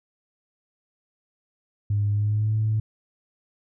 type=tone with pitch glide; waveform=sine; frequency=102.8 to 108.79 Hz; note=G#2 to A2; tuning=-17 to -19 cents; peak=-19 dBFS; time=1.9-2.8 s; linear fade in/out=5 ms; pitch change=+98 cents; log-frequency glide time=2.11-2.55 s; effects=tanh soft clip ceiling -15 dBFS